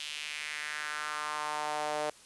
sawtooth tone with high-pass filter sweep, 150.6 Hz, D3, 44 cents sharp, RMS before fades -36 dBFS, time 0-2.1 s, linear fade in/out 2 ms, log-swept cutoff 3100 to 580 Hz, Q 2.7, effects white hiss -56 dBFS RMS until 2.25 s + resampled to 24000 Hz

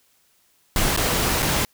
pink noise with dropouts, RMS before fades -21 dBFS, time 0.76-1.65 s, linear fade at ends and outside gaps 1 ms, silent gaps 0.964-0.974 / 1.423-1.427 s, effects white hiss -62 dBFS RMS until 1.73 s

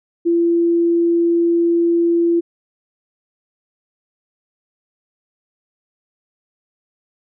sine tone, 339.7 Hz, F4, 48 cents flat, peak -12 dBFS, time 0.25-2.41 s, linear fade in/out 20 ms, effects none

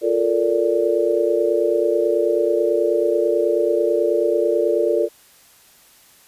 sine chord, Bb major seventh, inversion second, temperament just, 349.6 / 437 / 466.2 / 582.7 Hz, F4 / A4 / Bb4 / D5, +2 / -12 / 0 / -14 cents, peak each -21 dBFS, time 0.01-5.09 s, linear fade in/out 50 ms, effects white hiss -51 dBFS RMS until 6.27 s + resampled to 32000 Hz

